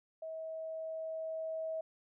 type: tone with level ramp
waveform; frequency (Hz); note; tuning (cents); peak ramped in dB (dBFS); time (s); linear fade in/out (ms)
sine; 642; E5; -46; -40 to -35; 0.22-1.81; 5
effects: none